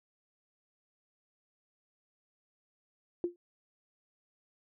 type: tone with exponential decay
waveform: sine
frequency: 349.2 Hz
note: F4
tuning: in tune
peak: -25 dBFS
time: 3.24-3.36 s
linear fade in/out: 1 ms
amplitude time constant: 25 ms
effects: none